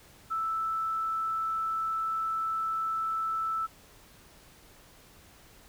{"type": "tone", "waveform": "sine", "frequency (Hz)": 1318.5, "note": "E6", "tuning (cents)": 0, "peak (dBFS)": -28, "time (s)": [0.3, 3.67], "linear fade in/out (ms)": 20, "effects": ["pink hiss -56 dBFS RMS until 5.68 s"]}